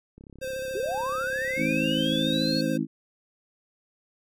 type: click train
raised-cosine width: 3 ms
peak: -34 dBFS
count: 82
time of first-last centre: 0.18-2.569 s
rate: 33.9 Hz
type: tone with vibrato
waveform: square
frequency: 523.3 Hz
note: C5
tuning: in tune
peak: -31 dBFS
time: 0.41-2.78 s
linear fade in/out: 20 ms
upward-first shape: square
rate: 14 Hz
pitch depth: 18 cents each way
type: linear sweep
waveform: sine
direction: up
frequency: 357.2 to 4412 Hz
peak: -28 dBFS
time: 0.75-2.61 s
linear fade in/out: 2 ms
type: harmonic tone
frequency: 53.6 Hz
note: A1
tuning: 45 cents flat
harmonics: 3 / 4 / 5 / 6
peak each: -31 / -30 / -28 / -30 dBFS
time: 1.56-2.87 s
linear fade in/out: 50 ms
effects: none